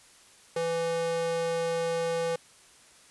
square tone with high-pass filter, 166.6 Hz, E3, 19 cents sharp, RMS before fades -29 dBFS, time 0.56-2.36 s, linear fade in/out 5 ms, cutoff 400 Hz, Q 8.2, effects white hiss -56 dBFS RMS until 3.1 s + resampled to 24000 Hz

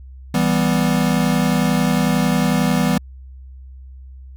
square chord, E minor, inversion none, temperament equal, 164.81 / 196 / 246.9 Hz, E3 / G3 / B3, 0 / 0 / 0 cents, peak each -20 dBFS, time 0.34-2.98 s, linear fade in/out 5 ms, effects added 65 Hz sine -35 dBFS peak until 4.36 s

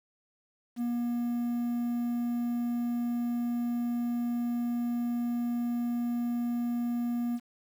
triangle tone with quantisation, 239.2 Hz, A#3, 45 cents sharp, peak -26 dBFS, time 0.76-7.4 s, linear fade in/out 50 ms, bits 9, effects none

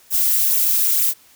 violet noise with flanger, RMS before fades -17 dBFS, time 0.1-1.14 s, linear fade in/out 50 ms, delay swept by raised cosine 0.2 to 3.6 ms, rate 2.2 Hz, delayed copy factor -0.6, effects white hiss -51 dBFS RMS until 1.35 s

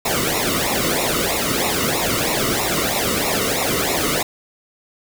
pink noise with flanger, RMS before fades -20 dBFS, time 0.05-4.23 s, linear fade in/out 5 ms, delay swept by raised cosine 0.63 to 1.24 ms, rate 3.1 Hz, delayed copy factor -0.85, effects none

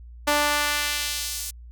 sawtooth tone with high-pass filter sweep, 293.7 Hz, D4, in tune, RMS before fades -25 dBFS, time 0.27-1.51 s, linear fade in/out 10 ms, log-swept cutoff 610 to 7500 Hz, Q 0.84, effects added 59 Hz sine -40 dBFS peak until 1.71 s

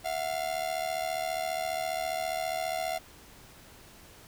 45% pulse ring-modulated tone, 695 Hz, F5, 9 cents flat, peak -27 dBFS, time 0.04-2.99 s, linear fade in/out 20 ms, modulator 37.4 Hz, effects pink hiss -53 dBFS RMS until 4.27 s

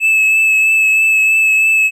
triangle tone with vibrato, 2608 Hz, E7, 19 cents flat, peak -7 dBFS, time 0-1.91 s, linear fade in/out 50 ms, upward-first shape triangle, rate 3.1 Hz, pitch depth 19 cents each way, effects none

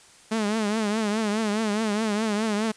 sawtooth tone with vibrato, 214.1 Hz, A3, 47 cents flat, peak -19 dBFS, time 0.31-2.72 s, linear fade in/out 10 ms, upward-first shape triangle, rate 4.8 Hz, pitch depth 110 cents each way, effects white hiss -52 dBFS RMS until 2.76 s + resampled to 22050 Hz

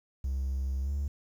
triangle tone with pitch glide, 66.7 to 71.08 Hz, C2 to C#2, +34 to +44 cents, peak -26 dBFS, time 0.24-1.08 s, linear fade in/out 5 ms, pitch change +110 cents, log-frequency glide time 0.82-0.91 s, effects tanh soft clip ceiling -23 dBFS + 10-bit

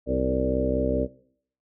harmonic tone with a mistuned harmonic, 64.9 Hz, C2, 13 cents flat, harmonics 1 / 2 / 3 / 4 / 5 / 6 / 7 / 8 / 9, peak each -30 / -34 / -35 / -28 / -33 / -34 / -28 / -36 / -27 dBFS, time 0.06-1.08 s, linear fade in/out 50 ms, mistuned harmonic 7, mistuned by +23 cents, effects noise-tail reverb RT60 0.6 s tail -18 dB re dry

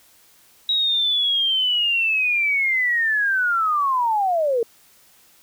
sine linear sweep, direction down, 3841 to 444.5 Hz, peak -17 dBFS, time 0.69-4.63 s, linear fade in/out 2 ms, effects white hiss -54 dBFS RMS until 5.42 s

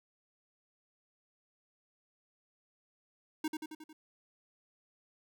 square tone with echo, 311.1 Hz, D#4, in tune, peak -32 dBFS, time 3.44-3.48 s, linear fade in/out 5 ms, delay 90 ms, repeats 5, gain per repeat -4 dB, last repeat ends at 3.93 s, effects none

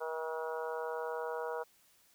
harmonic tone, 160 Hz, D#3, 49 cents sharp, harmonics 3 / 4 / 5 / 6 / 7 / 8 / 9, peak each -38 / -43 / -46 / -43 / -50 / -49 / -47 dBFS, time 0-1.64 s, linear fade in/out 20 ms, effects white hiss -67 dBFS RMS until 2.14 s

